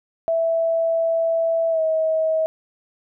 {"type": "tone with pitch glide", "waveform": "sine", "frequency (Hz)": [659.3, 637.9], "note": ["E5", "D#5"], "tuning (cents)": [0, 43], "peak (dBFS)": -17, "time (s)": [0.28, 2.46], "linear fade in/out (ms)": 0, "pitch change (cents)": -57, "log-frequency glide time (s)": [1.7, 1.81], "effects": []}